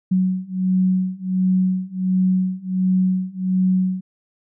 sine beating tone pair, 185 / 186.4 Hz, F#3 / F#3, 0 / +13 cents, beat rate 1.4 Hz, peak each -20 / -19 dBFS, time 0.11-4.01 s, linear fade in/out 10 ms, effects none

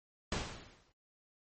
pink noise with exponential decay, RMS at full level -33 dBFS, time 0.32-0.92 s, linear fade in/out 2 ms, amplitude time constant 130 ms, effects low-pass 7000 Hz 12 dB/octave + MP3 32 kbps

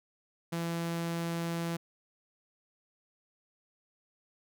sawtooth tone, 168.2 Hz, E3, 35 cents sharp, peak -28 dBFS, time 0.52-1.77 s, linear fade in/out 10 ms, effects none

